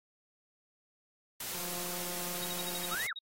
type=noise; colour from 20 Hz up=white; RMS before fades=-39 dBFS; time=1.4-3.07 s; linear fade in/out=5 ms
type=click train; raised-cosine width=1 ms; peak=-34 dBFS; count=248; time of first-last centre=1.55-2.945 s; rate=177 Hz
type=tone bursts; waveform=sine; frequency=3789 Hz; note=A#7; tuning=27 cents sharp; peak=-39 dBFS; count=10; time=2.42-3.19 s; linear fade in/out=5 ms; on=32 ms; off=50 ms
type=linear two-way sweep; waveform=sine; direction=up then down; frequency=1206 to 2217 to 1206 Hz; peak=-34 dBFS; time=2.91-3.13 s; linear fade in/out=5 ms; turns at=3.08 s
effects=AAC 48 kbps